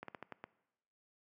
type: slowing click train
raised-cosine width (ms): 0.5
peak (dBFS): -29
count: 6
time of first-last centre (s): 0.03-0.44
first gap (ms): 53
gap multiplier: 1.22
effects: noise-tail reverb RT60 0.9 s tail -20 dB re dry + high-pass 150 Hz 12 dB/octave